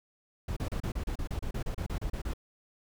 brown noise bursts, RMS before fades -33 dBFS, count 16, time 0.48-2.336 s, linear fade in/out 5 ms, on 86 ms, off 32 ms, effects none

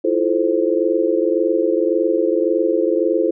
sine chord, F major seventh, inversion third, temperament just, 327.4 / 349.2 / 436.5 / 523.8 Hz, E4 / F4 / A4 / C5, -12 / 0 / -14 / +2 cents, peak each -20 dBFS, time 0.04-3.31 s, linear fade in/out 10 ms, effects none

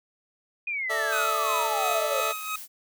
sine exponential sweep, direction down, 2489 to 518 Hz, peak -27 dBFS, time 0.67-2.21 s, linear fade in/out 5 ms
25% pulse chord, A suspended fourth, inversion none, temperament just, 440 / 586.7 / 660 Hz, A4 / D5 / E5, 0 / -2 / +2 cents, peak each -30 / -29 / -27 dBFS, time 0.89-2.33 s, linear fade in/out 20 ms
blue noise, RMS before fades -40 dBFS, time 1.08-2.68 s, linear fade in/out 50 ms
25% pulse tone with tremolo, 1264 Hz, D#6, 27 cents sharp, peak -23 dBFS, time 1.12-2.56 s, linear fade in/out 5 ms, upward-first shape sine, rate 2.9 Hz, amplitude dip 65%
effects none

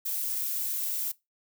violet noise, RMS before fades -31 dBFS, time 0.05-1.12 s, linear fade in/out 10 ms, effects noise-tail reverb RT60 0.2 s tail -20 dB re dry

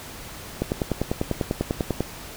click train, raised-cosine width 2 ms, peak -9 dBFS, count 15, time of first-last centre 0.62-2.006 s, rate 10.1 Hz, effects pink hiss -39 dBFS RMS until 2.36 s

